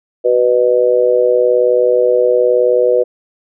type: tone with amplitude modulation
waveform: sine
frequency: 493.9 Hz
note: B4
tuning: in tune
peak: -4 dBFS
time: 0.24-3.04 s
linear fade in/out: 20 ms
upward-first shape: sine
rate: 119 Hz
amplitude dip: 100%
effects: none